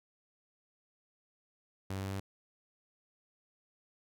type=tone with pitch steps; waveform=sawtooth; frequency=96.2 / 96.87 / 97.54 Hz; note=G2 / G2 / G2; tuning=-32 / -20 / -8 cents; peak=-32 dBFS; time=1.9-2.2 s; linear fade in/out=5 ms; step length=100 ms; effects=none